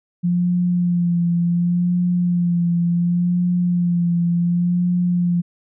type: tone with vibrato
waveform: sine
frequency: 174.61 Hz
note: F3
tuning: in tune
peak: -15 dBFS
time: 0.23-5.42 s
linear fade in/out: 20 ms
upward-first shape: sine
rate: 0.69 Hz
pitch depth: 29 cents each way
effects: none